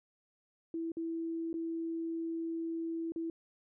sine tone with dropouts, 329.6 Hz, E4, in tune, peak -34 dBFS, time 0.74-3.3 s, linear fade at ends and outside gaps 2 ms, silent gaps 0.919-0.969 / 1.53-1.54 / 3.121-3.16 s, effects none

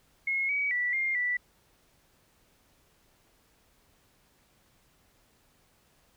sine tone with pitch steps, 2166 / 2268 / 1961 / 2116 / 1967 Hz, C#7 / C#7 / B6 / C7 / B6, -41 / +39 / -13 / +19 / -7 cents, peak -26 dBFS, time 0.27-1.37 s, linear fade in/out 5 ms, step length 220 ms, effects pink hiss -66 dBFS RMS until 6.16 s

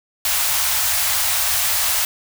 white band-stop noise, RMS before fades -19 dBFS, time 0.25-2.05 s, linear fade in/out 2 ms, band 110 to 620 Hz, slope 48 dB/octave, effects none

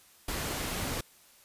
pink noise, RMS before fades -34 dBFS, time 0.28-1.01 s, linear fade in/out 5 ms, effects white hiss -59 dBFS RMS until 1.44 s + resampled to 32000 Hz

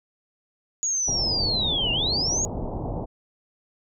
sine linear two-way sweep, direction down then up, 6770 to 2754 to 6770 Hz, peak -22 dBFS, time 0.83-2.45 s, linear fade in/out 0 ms, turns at 1.92 s
pink low-pass noise, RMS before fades -30 dBFS, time 1.07-3.06 s, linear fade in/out 20 ms, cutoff 910 Hz, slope 48 dB/octave
effects none

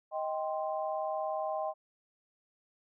sine chord, C minor, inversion first, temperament just, 627.9 / 784.9 / 1046.5 Hz, Eb5 / G5 / C6, +16 / +2 / 0 cents, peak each -34 / -36 / -40 dBFS, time 0.11-1.74 s, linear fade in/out 50 ms, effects none

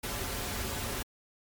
pink noise with comb filter, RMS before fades -35 dBFS, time 0.03-1.03 s, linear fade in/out 10 ms, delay 6.3 ms, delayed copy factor -0.5, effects MP3 96 kbps

